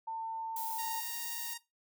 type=tone with pitch glide; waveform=sine; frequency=898 to 903.7 Hz; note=A5 to A5; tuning=+35 to +46 cents; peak=-35 dBFS; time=0.07-1.01 s; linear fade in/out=10 ms; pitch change=+11 cents; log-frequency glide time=0.45-0.6 s
type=noise; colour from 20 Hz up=violet; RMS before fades=-41 dBFS; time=0.56-1.54 s; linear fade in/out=5 ms
type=tone with vibrato; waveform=5% pulse; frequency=932.3 Hz; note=A#5; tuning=in tune; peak=-29 dBFS; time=0.78-1.58 s; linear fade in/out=10 ms; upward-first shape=triangle; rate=17 Hz; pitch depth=13 cents each way
effects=noise-tail reverb RT60 0.2 s tail -17 dB re dry